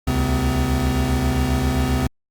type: tone cluster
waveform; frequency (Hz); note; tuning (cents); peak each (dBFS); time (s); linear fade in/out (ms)
square; 66.9 / 74.4 / 133.1 / 254.3; C2 / D2 / C3 / C4; +39 / +23 / +30 / -49; -24; 0.07-2.07; 5
effects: Opus 48 kbps